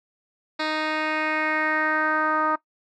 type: tone with low-pass filter sweep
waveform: 10% pulse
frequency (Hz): 310.3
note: D#4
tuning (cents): -5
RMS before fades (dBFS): -24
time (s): 0.59-2.56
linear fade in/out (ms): 10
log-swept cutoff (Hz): 3700 to 1200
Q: 3.2
effects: noise-tail reverb RT60 0.1 s tail -19 dB re dry